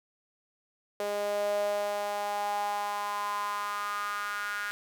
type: tone with high-pass filter sweep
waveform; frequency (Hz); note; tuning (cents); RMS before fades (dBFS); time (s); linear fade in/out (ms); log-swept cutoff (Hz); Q
sawtooth; 205; G#3; -22; -32; 1-4.71; 0; 520 to 1500; 6.1
effects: none